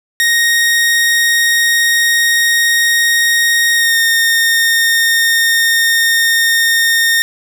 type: tone with pitch glide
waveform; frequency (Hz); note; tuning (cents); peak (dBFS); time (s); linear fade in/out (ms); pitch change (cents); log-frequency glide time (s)
sawtooth; 1864.7 to 1836.9; A#6 to A#6; 0 to -26; -6; 0.2-7.22; 0; -26; 3.75-3.97
effects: none